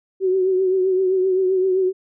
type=tone with vibrato; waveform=sine; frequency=375.2 Hz; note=F#4; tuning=24 cents sharp; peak=-15 dBFS; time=0.2-1.93 s; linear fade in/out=50 ms; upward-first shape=triangle; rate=7.7 Hz; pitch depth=52 cents each way; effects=none